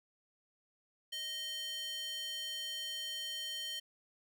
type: tone with high-pass filter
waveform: square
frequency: 622.3 Hz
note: D#5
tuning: in tune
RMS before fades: -41 dBFS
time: 1.12-3.8 s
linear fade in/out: 10 ms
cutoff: 3000 Hz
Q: 3.2
effects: none